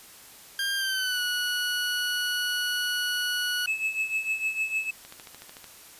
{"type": "tone with pitch glide", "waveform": "20% pulse", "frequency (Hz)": [1600, 1467.2], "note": ["G6", "F#6"], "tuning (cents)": [35, -15], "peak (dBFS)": -21, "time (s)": [0.59, 3.66], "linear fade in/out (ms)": 2, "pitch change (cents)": -150, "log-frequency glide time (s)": [0.75, 1.21]}
{"type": "tone with tremolo", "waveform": "triangle", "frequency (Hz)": 2599, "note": "E7", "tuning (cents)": -25, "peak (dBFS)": -21, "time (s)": [3.67, 4.91], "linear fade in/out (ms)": 10, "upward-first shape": "triangle", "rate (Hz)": 6.6, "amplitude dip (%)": 80}
{"type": "click train", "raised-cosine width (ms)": 0.2, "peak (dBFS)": -26, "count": 9, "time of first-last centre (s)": [5.05, 5.643], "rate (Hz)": 13.5}
{"effects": ["white hiss -49 dBFS RMS until 5.99 s", "resampled to 32000 Hz"]}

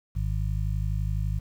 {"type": "harmonic tone", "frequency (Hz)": 51.91, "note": "G#1", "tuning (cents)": 0, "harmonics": [1, 2, 3], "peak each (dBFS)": [-27, -29, -34], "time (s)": [0.15, 1.4], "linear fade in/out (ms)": 20, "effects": ["9-bit"]}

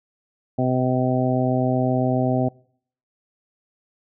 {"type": "harmonic tone", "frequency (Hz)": 127.7, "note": "C3", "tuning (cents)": -42, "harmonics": [1, 2, 3, 4, 5, 6], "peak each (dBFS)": [-23, -22, -29, -30, -25, -28], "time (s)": [0.58, 2.49], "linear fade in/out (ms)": 10, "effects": ["noise-tail reverb RT60 0.6 s tail -24 dB re dry"]}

